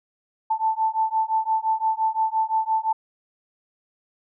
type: beating tone pair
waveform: sine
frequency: 880 / 885.8 Hz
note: A5 / A5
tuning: 0 / +11 cents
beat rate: 5.8 Hz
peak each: -23 dBFS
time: 0.5-2.93 s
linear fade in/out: 10 ms
effects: none